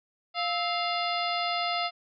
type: harmonic tone with a mistuned harmonic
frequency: 699 Hz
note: F5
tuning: 1 cent sharp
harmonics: 1 / 2 / 3 / 4 / 5 / 6 / 7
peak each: -30 / -33 / -35 / -36 / -37 / -38 / -38 dBFS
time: 0.34-1.91 s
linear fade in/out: 50 ms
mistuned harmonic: 2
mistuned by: -120 cents
effects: none